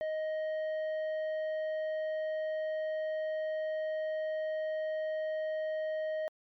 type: tone with tanh clipping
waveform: sine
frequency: 625 Hz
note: D#5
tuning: 8 cents sharp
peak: -33 dBFS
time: 0.01-6.28 s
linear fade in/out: 0 ms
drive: 7 dB
effects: MP3 96 kbps